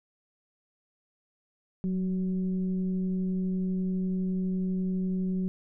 sine tone with frequency modulation, 185 Hz, F#3, in tune, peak -26 dBFS, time 1.84-5.48 s, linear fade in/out 0 ms, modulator 191 Hz, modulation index 0.41, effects none

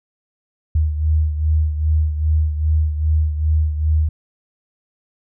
sine beating tone pair, 77 / 79.5 Hz, D#2 / D#2, -17 / +38 cents, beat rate 2.5 Hz, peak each -15 / -22 dBFS, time 0.75-4.09 s, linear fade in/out 5 ms, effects none

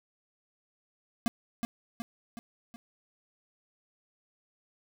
square tone with echo, 232.9 Hz, A#3, 1 cent flat, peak -25 dBFS, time 1.26-1.28 s, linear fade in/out 0 ms, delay 370 ms, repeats 4, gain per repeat -5 dB, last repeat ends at 2.76 s, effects none

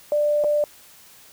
sine tone with dropouts, 592 Hz, D5, 14 cents sharp, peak -17 dBFS, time 0.12-0.64 s, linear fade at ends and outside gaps 1 ms, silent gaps 0.439-0.444 s, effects white hiss -49 dBFS RMS until 1.32 s

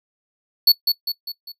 square tone with echo, 4435 Hz, C#8, in tune, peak -9 dBFS, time 0.67-0.72 s, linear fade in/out 5 ms, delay 200 ms, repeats 4, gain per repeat -6 dB, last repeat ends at 1.52 s, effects noise-tail reverb RT60 0.1 s tail -19 dB re dry

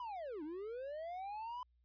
triangle linear two-way sweep, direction down then up, 1012 to 289.9 to 1012 Hz, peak -40 dBFS, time 0-1.63 s, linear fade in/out 2 ms, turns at 0.43 s, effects added 60 Hz sine -70 dBFS peak until 1.84 s + resampled to 11025 Hz

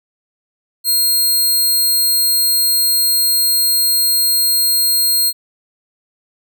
10% pulse tone, 4200 Hz, C8, 6 cents sharp, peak -5 dBFS, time 0.84-5.33 s, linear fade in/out 50 ms, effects none

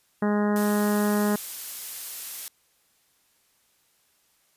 harmonic tone, 207.6 Hz, G#3, in tune, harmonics 1 / 2 / 3 / 4 / 5 / 6 / 7 / 8 / 9, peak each -22 / -28 / -32 / -34 / -36 / -38 / -39 / -40 / -41 dBFS, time 0.22-1.36 s, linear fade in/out 5 ms
blue noise, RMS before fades -34 dBFS, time 0.56-2.48 s, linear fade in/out 0 ms
effects white hiss -66 dBFS RMS until 4.56 s + resampled to 32000 Hz

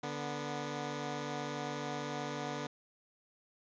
10% pulse tone pair together, 146.27 / 245 Hz, D3 / B3, -7 / -14 cents, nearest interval major sixth, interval 893 cents, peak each -31 / -32 dBFS, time 0.03-2.67 s, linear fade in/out 5 ms, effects resampled to 16000 Hz

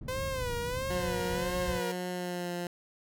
white low-pass noise, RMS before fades -39 dBFS, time 0.01-1.8 s, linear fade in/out 5 ms, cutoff 110 Hz, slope 12 dB/octave
sawtooth tone with vibrato, 506 Hz, B4, 42 cents sharp, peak -29 dBFS, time 0.08-1.92 s, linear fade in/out 5 ms, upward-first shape sine, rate 1.5 Hz, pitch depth 110 cents each way
15% pulse tone with pitch glide, 180.4 to 175.37 Hz, F#3 to F3, -44 to +7 cents, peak -27 dBFS, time 0.9-2.67 s, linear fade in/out 2 ms, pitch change -49 cents, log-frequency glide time 2.1-2.53 s
effects none

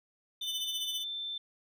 sawtooth tone with tremolo, 3002 Hz, F#7, 24 cents sharp, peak -30 dBFS, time 0.41-1.05 s, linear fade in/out 50 ms, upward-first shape sine, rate 15 Hz, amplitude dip 70%
sine tone with pitch glide, 3579 to 3550 Hz, A7 to A7, +29 to +15 cents, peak -35 dBFS, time 0.41-1.38 s, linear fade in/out 5 ms, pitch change -14 cents, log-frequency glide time 0.54-1.06 s
effects none

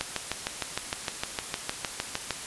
click train, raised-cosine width 0.2 ms, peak -10 dBFS, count 16, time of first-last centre 0.01-2.307 s, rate 6.53 Hz, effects white hiss -38 dBFS RMS until 2.46 s + resampled to 24000 Hz

